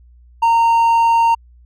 sine tone with hard clipping, 922 Hz, A#5, 19 cents flat, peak -11 dBFS, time 0.42-1.35 s, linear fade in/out 10 ms, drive 3 dB, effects added 60 Hz sine -43 dBFS peak until 1.65 s

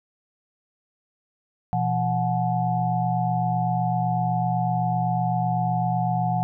sine tone cluster, 122.5 / 170.4 / 731 / 861 Hz, B2 / F3 / F#5 / A5, -14 / -42 / -21 / -38 cents, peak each -26 / -26 / -24 / -32 dBFS, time 1.73-6.43 s, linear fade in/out 0 ms, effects none

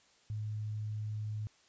sine tone, 106.8 Hz, G#2, 49 cents sharp, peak -35 dBFS, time 0.3-1.47 s, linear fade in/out 0 ms, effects white hiss -66 dBFS RMS until 1.68 s + resampled to 16000 Hz

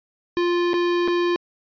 square tone with dropouts, 349.2 Hz, F4, in tune, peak -19 dBFS, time 0.37-1.36 s, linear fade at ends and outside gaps 0 ms, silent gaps 0.733-0.74 / 1.077-1.082 s, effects resampled to 11025 Hz

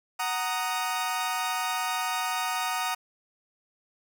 sawtooth chord, D# minor, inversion first, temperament equal with one note detuned, 742.6 / 932.3 / 1244.5 Hz, F#5 / A#5 / D#6, +6 / 0 / 0 cents, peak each -28 dBFS, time 0.19-2.95 s, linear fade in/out 10 ms, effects none

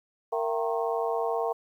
harmonic tone with a mistuned harmonic, 154.2 Hz, D#3, 15 cents flat, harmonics 3 / 4 / 5 / 6 / 7, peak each -29 / -31 / -33 / -35 / -36 dBFS, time 0.32-1.53 s, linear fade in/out 10 ms, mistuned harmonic 4, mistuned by +150 cents, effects 10-bit

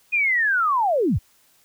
sine linear sweep, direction down, 2489 to 46.77 Hz, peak -17 dBFS, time 0.12-1.19 s, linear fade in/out 20 ms, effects white hiss -59 dBFS RMS until 1.64 s

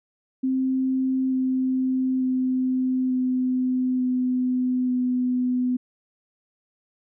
sine tone with pitch steps, 261.6 / 259.3 / 257.1 / 254.9 / 252.7 / 250.5 Hz, C4 / C4 / C4 / C4 / B3 / B3, 0 / -15 / -30 / -45 / +40 / +25 cents, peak -20 dBFS, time 0.43-5.77 s, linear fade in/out 10 ms, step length 890 ms, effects none

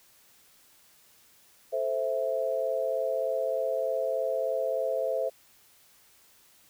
sine chord, A minor, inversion none, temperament equal, 440 / 523.3 / 659.3 Hz, A4 / C5 / E5, 0 / 0 / 0 cents, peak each -34 / -29 / -30 dBFS, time 1.72-5.3 s, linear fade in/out 20 ms, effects white hiss -60 dBFS RMS until 6.69 s

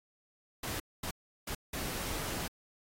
pink noise bursts at uneven times, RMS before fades -38 dBFS, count 4, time 0.63-0.8 / 1.03-1.11 / 1.47-1.55 / 1.73-2.48 s, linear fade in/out 5 ms, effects AAC 48 kbps

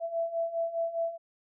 sine beating tone pair, 664 / 668.9 Hz, E5 / E5, +12 / +25 cents, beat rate 4.9 Hz, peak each -34 / -30 dBFS, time 0-1.18 s, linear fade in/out 50 ms, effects none

